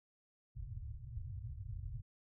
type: low-pass noise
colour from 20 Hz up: white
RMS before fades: -45 dBFS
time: 0.55-2.02 s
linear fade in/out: 20 ms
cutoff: 130 Hz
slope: 96 dB/octave
effects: none